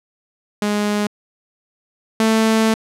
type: tone pair in turn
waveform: sawtooth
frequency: 207.7 / 221.6 Hz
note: G#3 / A3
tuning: 0 / +13 cents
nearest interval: minor second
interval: 113 cents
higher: second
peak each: -13 / -9 dBFS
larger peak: second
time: 0.62-1.07 / 2.2-2.74 s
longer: second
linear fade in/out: 2 ms
effects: low-pass 11000 Hz 12 dB/octave